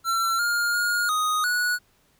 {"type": "tone with pitch steps", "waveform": "square", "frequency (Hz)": [1352, 1413, 1427, 1246, 1465], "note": ["E6", "F6", "F6", "D#6", "F#6"], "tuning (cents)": [43, 20, 37, 2, -18], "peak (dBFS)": -22, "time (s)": [0.04, 1.79], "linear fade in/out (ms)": 50, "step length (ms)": 350, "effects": ["pink hiss -63 dBFS RMS until 2.19 s"]}